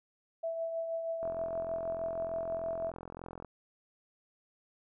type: tone with tremolo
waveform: sine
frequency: 659.3 Hz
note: E5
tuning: in tune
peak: -31 dBFS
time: 0.43-2.91 s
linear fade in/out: 10 ms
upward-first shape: triangle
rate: 6.3 Hz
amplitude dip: 45%
type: click train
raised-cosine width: 1 ms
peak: -30 dBFS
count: 97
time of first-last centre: 1.23-3.447 s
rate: 43.3 Hz
effects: none